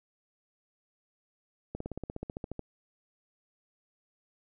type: slowing click train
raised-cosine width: 2 ms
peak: -23 dBFS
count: 14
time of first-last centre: 1.75-2.593 s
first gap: 54 ms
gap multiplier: 1.03
effects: none